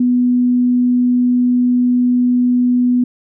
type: tone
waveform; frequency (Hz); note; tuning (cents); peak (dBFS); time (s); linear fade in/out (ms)
sine; 246.9; B3; 0; -10; 0-3.04; 5
effects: none